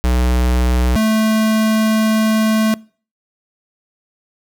square tone pair in turn, 61.74 / 218.7 Hz, B1 / A3, 0 / -10 cents, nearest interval octave + minor seventh, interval 2190 cents, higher second, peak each -13 dBFS, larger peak neither, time 0.04-0.96 / 0.96-2.74 s, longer second, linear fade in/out 0 ms, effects noise-tail reverb RT60 0.4 s tail -23 dB re dry

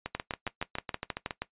two click trains, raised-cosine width 0.3 ms, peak -17 / -15 dBFS, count 10 / 9, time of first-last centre 0.06-1.308 / 0.15-1.42 s, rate 7.21 / 6.3 Hz, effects noise-tail reverb RT60 0.1 s tail -17 dB re dry + resampled to 8000 Hz

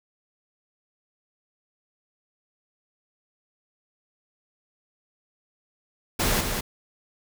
pink noise with echo, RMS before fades -23 dBFS, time 6.19-6.41 s, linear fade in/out 10 ms, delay 200 ms, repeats 1, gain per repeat -5 dB, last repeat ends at 6.61 s, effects none

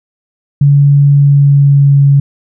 sine tone with pitch glide, 142.2 to 140.24 Hz, C#3 to C#3, +45 to +20 cents, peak -3 dBFS, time 0.61-2.2 s, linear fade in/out 5 ms, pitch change -25 cents, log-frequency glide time 1.13-2.01 s, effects none

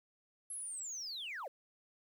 sine linear sweep, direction down, 11175 to 453.7 Hz, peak -39 dBFS, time 0.5-1.48 s, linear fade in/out 5 ms, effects tanh soft clip ceiling -38 dBFS + 11-bit

